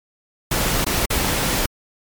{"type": "noise with dropouts", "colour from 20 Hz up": "pink", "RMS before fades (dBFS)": -20, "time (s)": [0.51, 1.66], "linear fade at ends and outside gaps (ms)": 5, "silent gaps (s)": [[0.846, 0.864], [1.058, 1.102]], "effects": ["MP3 96 kbps"]}